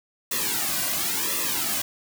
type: noise with flanger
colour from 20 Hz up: white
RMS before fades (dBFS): -26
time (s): 0.31-1.82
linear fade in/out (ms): 5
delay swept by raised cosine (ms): 1.3 to 2.3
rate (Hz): 0.95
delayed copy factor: -0.95
effects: none